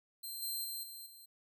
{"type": "tone with level steps", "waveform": "10% pulse", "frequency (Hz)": 4145, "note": "C8", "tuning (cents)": -17, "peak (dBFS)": [-35, -30, -33, -40, -47], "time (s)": [0.23, 1.26], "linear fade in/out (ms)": 10, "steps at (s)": [0.42, 0.64, 0.83, 1.06], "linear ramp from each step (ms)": 5, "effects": []}